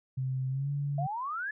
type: tone with pitch glide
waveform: sine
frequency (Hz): 130.81 to 142.65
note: C3 to C#3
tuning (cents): 0 to +50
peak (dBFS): -29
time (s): 0.17-1.07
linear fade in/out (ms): 10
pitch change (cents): +150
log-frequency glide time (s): 0.49-0.7
type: exponential sweep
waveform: sine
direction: up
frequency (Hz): 659.3 to 1745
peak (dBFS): -32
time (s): 0.98-1.51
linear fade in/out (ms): 5
effects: none